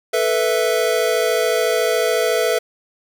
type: chord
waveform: square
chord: A suspended second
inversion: none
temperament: equal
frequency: 440 / 493.9 / 659.3 Hz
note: A4 / B4 / E5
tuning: 0 / 0 / 0 cents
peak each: -21 dBFS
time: 0.13-2.59 s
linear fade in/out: 10 ms
effects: none